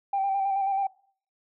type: tone with vibrato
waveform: sine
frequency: 784 Hz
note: G5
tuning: in tune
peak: -22 dBFS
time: 0.13-0.87 s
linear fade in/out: 5 ms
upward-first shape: square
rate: 9.3 Hz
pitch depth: 25 cents each way
effects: noise-tail reverb RT60 0.5 s tail -21 dB re dry + tanh soft clip ceiling -19 dBFS